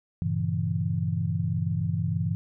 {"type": "chord", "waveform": "sine", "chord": "G diminished seventh", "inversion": "none", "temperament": "equal", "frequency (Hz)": [98, 116.54, 138.59, 164.81], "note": ["G2", "Bb2", "Db3", "Fb3"], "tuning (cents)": [0, 0, 0, 0], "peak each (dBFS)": [-29, -32, -32, -28], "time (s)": [0.22, 2.35], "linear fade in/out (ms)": 0, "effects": []}